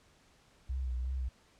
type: tone with vibrato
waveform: sine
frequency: 63.5 Hz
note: B1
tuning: 49 cents sharp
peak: -32 dBFS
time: 0.69-1.29 s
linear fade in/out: 10 ms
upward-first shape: sine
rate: 2.8 Hz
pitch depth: 61 cents each way
effects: pink hiss -65 dBFS RMS until 1.59 s + low-pass 8000 Hz 12 dB/octave